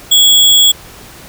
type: tone with sample-and-hold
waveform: sine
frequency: 3355 Hz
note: G#7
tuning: 17 cents sharp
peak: -4 dBFS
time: 0.11-0.72 s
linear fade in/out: 10 ms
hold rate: 11025 Hz
effects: pink hiss -35 dBFS RMS until 1.28 s